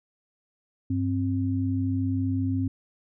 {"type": "tone pair together", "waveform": "sine", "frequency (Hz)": [99, 264.3], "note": ["G2", "C4"], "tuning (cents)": [18, 18], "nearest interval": "octave + perfect fourth", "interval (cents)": 1700, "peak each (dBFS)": -26, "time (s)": [0.9, 2.68], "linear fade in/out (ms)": 5, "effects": []}